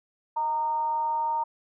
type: tone with frequency modulation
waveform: sine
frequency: 923 Hz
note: A#5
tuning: 17 cents flat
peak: -24 dBFS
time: 0.36-1.44 s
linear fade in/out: 10 ms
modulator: 298 Hz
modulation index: 0.25
effects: none